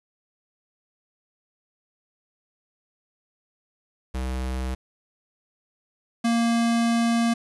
square tone pair in turn, 64.3 / 232.5 Hz, C2 / A#3, -30 / -4 cents, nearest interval octave + minor seventh, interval 2226 cents, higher second, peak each -26 / -20 dBFS, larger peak second, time 4.14-4.75 / 6.24-7.34 s, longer second, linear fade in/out 10 ms, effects resampled to 24000 Hz + 8-bit

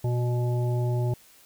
harmonic tone with a mistuned harmonic, 122.2 Hz, B2, 18 cents flat, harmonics 1 / 3 / 5 / 7, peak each -23 / -33 / -37 / -40 dBFS, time 0.04-1.14 s, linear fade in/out 5 ms, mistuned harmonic 1, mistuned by -16 cents, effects white hiss -55 dBFS RMS until 1.45 s

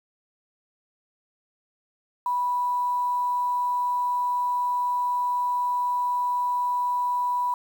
sine tone, 982 Hz, B5, 10 cents flat, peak -22 dBFS, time 2.26-7.54 s, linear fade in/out 2 ms, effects 8-bit

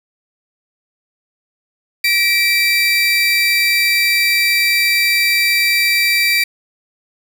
30% pulse tone pair together, 1915 / 2332 Hz, A#6 / D7, +46 / -13 cents, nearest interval minor third, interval 341 cents, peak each -18 / -10 dBFS, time 2.04-6.44 s, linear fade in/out 5 ms, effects none

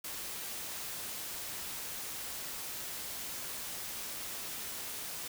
white noise, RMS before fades -41 dBFS, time 0.04-5.28 s, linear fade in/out 5 ms, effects none

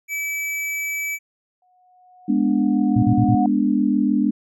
square tone, 2300 Hz, D7, 37 cents flat, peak -24 dBFS, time 0.08-1.19 s, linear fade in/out 50 ms
sine tone with exponential growth, 730 Hz, F#5, 24 cents flat, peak -19 dBFS, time 1.62-3.46 s, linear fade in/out 2 ms, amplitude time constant 400 ms
sine chord, G# diminished, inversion none, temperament equal, 207.7 / 246.9 / 293.7 Hz, G#3 / B3 / D4, 0 / 0 / 0 cents, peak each -20 dBFS, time 2.28-4.31 s, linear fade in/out 10 ms
sine tone bursts, 116.54 Hz, A#2, in tune, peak -15 dBFS, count 4, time 2.96-3.35 s, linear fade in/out 5 ms, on 66 ms, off 42 ms
effects none

